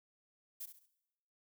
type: noise with echo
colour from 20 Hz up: violet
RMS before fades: -44 dBFS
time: 0.6-0.66 s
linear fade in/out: 10 ms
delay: 68 ms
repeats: 3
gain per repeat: -9 dB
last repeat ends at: 0.864 s
effects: noise-tail reverb RT60 0.9 s tail -19 dB re dry